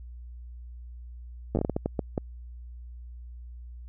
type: slowing click train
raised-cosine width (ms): 2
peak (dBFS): -13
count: 11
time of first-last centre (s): 1.55-2.178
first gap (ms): 9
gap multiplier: 1.4
effects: added 60 Hz sine -40 dBFS peak until 3.88 s